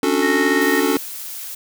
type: chord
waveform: square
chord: D major seventh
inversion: third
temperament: just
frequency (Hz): 275.3 / 293.7 / 367.1 / 440.5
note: C#4 / D4 / F#4 / A4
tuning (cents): -12 / 0 / -14 / +2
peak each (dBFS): -22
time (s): 0.03-0.97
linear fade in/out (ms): 2
type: tone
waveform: sine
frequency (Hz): 1858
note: A#6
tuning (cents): -6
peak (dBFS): -20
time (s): 0.22-0.8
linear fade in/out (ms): 5
type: noise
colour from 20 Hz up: blue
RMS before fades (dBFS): -31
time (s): 0.61-1.55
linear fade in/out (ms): 5
effects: none